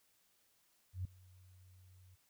sine tone with ADSR envelope, 92 Hz, F#2, 9 cents flat, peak -35 dBFS, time 0.93-2.16 s, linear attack 120 ms, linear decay 3 ms, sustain -24 dB, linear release 19 ms, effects white hiss -74 dBFS RMS until 2.29 s

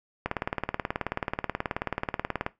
click train, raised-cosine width 0.5 ms, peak -12 dBFS, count 42, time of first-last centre 0.26-2.464 s, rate 18.6 Hz, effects noise-tail reverb RT60 0.2 s tail -18 dB re dry

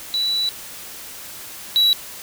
sine / triangle tone pair in turn, 3944 / 3910 Hz, B7 / B7, -3 / -18 cents, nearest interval unison, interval 15 cents, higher first, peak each -18 / -11 dBFS, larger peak second, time 0.14-0.49 / 1.76-1.93 s, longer first, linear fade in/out 0 ms, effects white hiss -36 dBFS RMS until 2.22 s

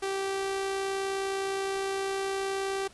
sawtooth tone with amplitude modulation, 389.3 Hz, G4, 12 cents flat, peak -24 dBFS, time 0.02-2.88 s, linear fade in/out 10 ms, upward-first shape sine, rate 59.4 Hz, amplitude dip 25%, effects pink hiss -55 dBFS RMS until 2.93 s + resampled to 24000 Hz

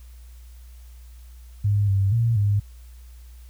sine tone with pitch steps, 102.3 / 98 / 115.9 / 102.3 Hz, G#2 / G2 / A#2 / G#2, -26 / 0 / -10 / -26 cents, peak -17 dBFS, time 1.64-2.6 s, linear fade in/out 10 ms, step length 240 ms, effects added 60 Hz sine -41 dBFS peak until 3.49 s + white hiss -58 dBFS RMS until 3.49 s

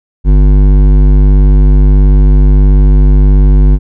triangle tone with hard clipping, 49.25 Hz, G1, 9 cents sharp, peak -4 dBFS, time 0.24-3.79 s, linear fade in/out 50 ms, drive 16 dB, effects none

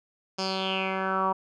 10% pulse tone with low-pass filter sweep, 190.3 Hz, F#3, 49 cents sharp, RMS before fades -28 dBFS, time 0.38-1.33 s, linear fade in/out 10 ms, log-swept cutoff 5500 to 1000 Hz, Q 5.5, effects none

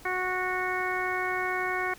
harmonic tone, 367.8 Hz, F#4, 10 cents flat, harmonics 1 / 2 / 3 / 4 / 5 / 6, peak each -34 / -34 / -34 / -34 / -34 / -34 dBFS, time 0.05-1.94 s, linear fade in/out 5 ms, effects pink hiss -51 dBFS RMS until 1.98 s

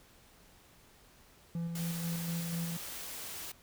triangle tone with tremolo, 168.4 Hz, E3, 37 cents sharp, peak -31 dBFS, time 1.55-2.77 s, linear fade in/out 2 ms, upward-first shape square, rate 4.1 Hz, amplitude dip 30%
white noise, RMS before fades -43 dBFS, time 1.75-3.52 s, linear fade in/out 5 ms
effects pink hiss -61 dBFS RMS until 3.62 s

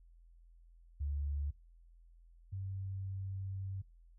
sine tone pair in turn, 71.4 / 96.41 Hz, D2 / G2, -48 / -28 cents, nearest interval perfect fourth, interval 520 cents, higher second, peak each -34 / -38 dBFS, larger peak first, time 1-1.51 / 2.52-3.82 s, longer second, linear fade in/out 10 ms, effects noise-tail reverb RT60 0.3 s tail -25 dB re dry + added 42 Hz sine -58 dBFS peak until 4.18 s

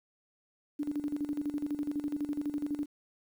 sine tone with tremolo, 292.7 Hz, D4, 6 cents flat, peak -29 dBFS, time 0.79-2.86 s, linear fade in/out 10 ms, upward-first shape square, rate 12 Hz, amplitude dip 70%, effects 10-bit

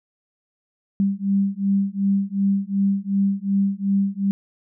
sine beating tone pair, 196 / 198.7 Hz, G3 / G3, 0 / +24 cents, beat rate 2.7 Hz, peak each -21 dBFS, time 1-4.31 s, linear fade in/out 0 ms, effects none

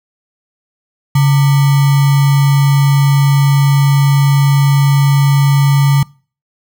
sine tone with sample-and-hold, 140 Hz, C#3, 18 cents sharp, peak -6 dBFS, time 1.15-6.03 s, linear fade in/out 5 ms, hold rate 1050 Hz, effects noise-tail reverb RT60 0.4 s tail -24 dB re dry

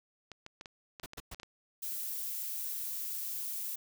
clicks, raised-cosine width 0.2 ms, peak -28 dBFS, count 11, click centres 0.317 / 0.464 / 0.611 / 0.658 / 0.998 / 1.037 / 1.134 / 1.182 / 1.346 / 1.399 / 1.432 s
pink noise bursts, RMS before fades -44 dBFS, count 3, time 1.03-1.343 s, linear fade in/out 5 ms, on 31 ms, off 110 ms
violet noise, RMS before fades -38 dBFS, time 1.82-3.76 s, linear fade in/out 10 ms
effects none

